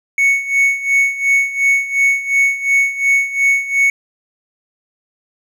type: tone with tremolo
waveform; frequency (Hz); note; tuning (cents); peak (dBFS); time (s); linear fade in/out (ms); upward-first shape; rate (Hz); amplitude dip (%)
triangle; 2217; C#7; 0; -7; 0.18-3.9; 2; sine; 2.8; 80
effects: none